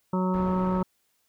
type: harmonic tone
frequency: 184.9 Hz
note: F#3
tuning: 1 cent flat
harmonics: 1 / 2 / 3 / 5 / 6 / 7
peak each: -24 / -32 / -34 / -32 / -40 / -37 dBFS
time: 0.13-0.83 s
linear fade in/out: 5 ms
type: low-pass noise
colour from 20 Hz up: pink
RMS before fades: -38 dBFS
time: 0.34-0.82 s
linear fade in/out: 0 ms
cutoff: 1300 Hz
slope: 12 dB/octave
effects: white hiss -71 dBFS RMS until 1.28 s